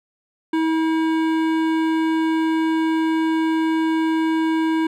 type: tone with hard clipping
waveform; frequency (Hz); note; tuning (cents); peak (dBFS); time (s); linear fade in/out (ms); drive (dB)
sine; 321.3; E4; -44; -19; 0.53-4.87; 5; 15
effects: none